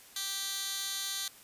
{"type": "tone with high-pass filter", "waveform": "15% pulse", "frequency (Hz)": 392, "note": "G4", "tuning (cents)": 0, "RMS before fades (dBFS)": -36, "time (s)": [0.16, 1.28], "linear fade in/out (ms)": 2, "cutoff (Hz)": 3700, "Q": 1.1, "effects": ["white hiss -55 dBFS RMS until 1.43 s", "resampled to 32000 Hz"]}